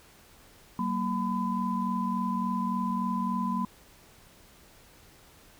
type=tone cluster; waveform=sine; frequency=189.7 / 233.2 / 1007 Hz; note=F#3 / A#3 / B5; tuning=+43 / +1 / +33 cents; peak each=-31 dBFS; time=0.79-3.65 s; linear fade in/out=2 ms; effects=pink hiss -56 dBFS RMS until 5.59 s